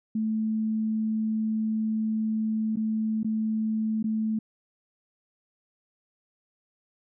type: tone with dropouts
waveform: sine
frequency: 218.8 Hz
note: A3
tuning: 9 cents flat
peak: -24 dBFS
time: 0.15-4.39 s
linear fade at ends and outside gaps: 5 ms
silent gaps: 2.759-2.769 / 3.232-3.245 / 4.028-4.041 s
effects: none